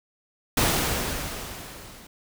pink noise with level ramp, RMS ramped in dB -20 to -47 dBFS, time 0.57-2.07 s, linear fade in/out 5 ms, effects none

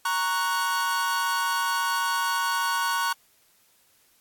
45% pulse chord, F# major, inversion first, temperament equal, 932.3 / 1108.7 / 1480 Hz, A#5 / C#6 / F#6, 0 / 0 / 0 cents, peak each -28 dBFS, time 0.05-3.13 s, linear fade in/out 5 ms, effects white hiss -62 dBFS RMS until 4.2 s + AAC 64 kbps

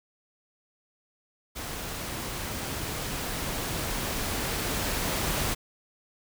pink noise with level ramp, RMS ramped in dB -36 to -28 dBFS, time 1.55-5.55 s, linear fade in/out 20 ms, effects none

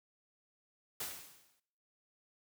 white noise with exponential decay, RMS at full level -38 dBFS, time 1-1.6 s, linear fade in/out 5 ms, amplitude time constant 130 ms, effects noise-tail reverb RT60 0.7 s tail -19 dB re dry + high-pass 80 Hz 12 dB/octave

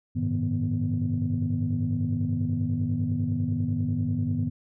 sine tone cluster, 97.1 / 107.2 / 132.4 / 156.7 / 245.3 Hz, G2 / A2 / C3 / D#3 / B3, -16 / -45 / +21 / +13 / -12 cents, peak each -30 / -28 / -36 / -30 / -28 dBFS, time 0.15-4.5 s, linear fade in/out 20 ms, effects tanh soft clip ceiling -16 dBFS

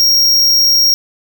square tone, 5588 Hz, F8, in tune, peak -8 dBFS, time 0-0.94 s, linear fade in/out 0 ms, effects none

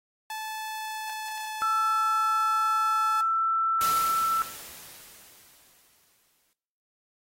sawtooth tone with pitch glide, 870 to 862.5 Hz, A5 to A5, -20 to -35 cents, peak -29 dBFS, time 0.3-3.21 s, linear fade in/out 2 ms, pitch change -15 cents, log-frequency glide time 0.73-2.09 s
sine tone, 1332 Hz, E6, 18 cents sharp, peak -23 dBFS, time 1.62-4.42 s, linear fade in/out 0 ms
white noise with exponential decay, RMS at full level -31 dBFS, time 3.81-6.53 s, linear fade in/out 0 ms, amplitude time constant 590 ms
effects noise-tail reverb RT60 1.0 s tail -21 dB re dry + AAC 48 kbps

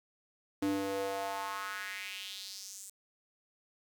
square tone with high-pass filter sweep, 98 Hz, G2, in tune, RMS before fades -38 dBFS, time 0.62-2.9 s, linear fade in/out 5 ms, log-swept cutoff 270 to 8200 Hz, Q 3.2, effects 10-bit

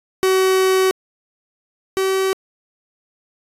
45% pulse tone pair in turn, 377.6 / 382.4 Hz, F#4 / G4, +35 / -43 cents, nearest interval unison, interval 22 cents, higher second, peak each -13 / -16 dBFS, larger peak first, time 0.23-0.91 / 1.97-2.33 s, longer first, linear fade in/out 0 ms, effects resampled to 32000 Hz

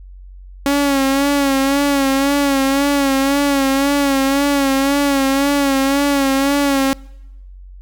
sawtooth tone with vibrato, 277.2 Hz, C#4, in tune, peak -9 dBFS, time 0.66-6.93 s, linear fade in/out 0 ms, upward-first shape sine, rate 1.9 Hz, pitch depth 51 cents each way, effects noise-tail reverb RT60 1.0 s tail -26 dB re dry + added 46 Hz sine -34 dBFS peak until 7.81 s

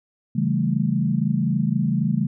sine chord, A dominant seventh, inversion first, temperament equal, 138.59 / 164.81 / 196 / 220 Hz, C#3 / E3 / G3 / A3, 0 / 0 / 0 / 0 cents, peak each -24 dBFS, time 0.35-2.27 s, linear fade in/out 10 ms, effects none

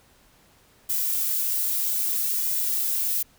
violet noise with flanger, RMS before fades -25 dBFS, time 0.89-3.23 s, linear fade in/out 10 ms, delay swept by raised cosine 2 to 2.89 ms, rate 0.61 Hz, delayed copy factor +0.55, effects pink hiss -58 dBFS RMS until 3.38 s

